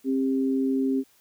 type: tone pair together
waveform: sine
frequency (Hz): 266.5 / 399.3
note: C4 / G4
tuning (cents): +32 / +32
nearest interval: perfect fifth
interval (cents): 700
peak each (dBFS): -22 / -29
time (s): 0.04-1.04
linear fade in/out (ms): 50
effects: white hiss -61 dBFS RMS until 1.2 s